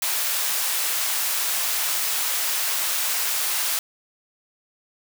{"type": "high-pass noise", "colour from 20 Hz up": "white", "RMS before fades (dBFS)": -24, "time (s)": [0.02, 3.79], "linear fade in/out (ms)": 2, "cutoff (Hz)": 720, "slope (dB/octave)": 12, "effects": []}